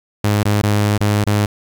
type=tone with dropouts; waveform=sawtooth; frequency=103.83 Hz; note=G#2; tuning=in tune; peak=-9 dBFS; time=0.24-1.46 s; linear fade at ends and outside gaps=5 ms; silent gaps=0.432-0.453 / 0.619-0.633 / 0.979-1.006 / 1.241-1.266 s; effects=8-bit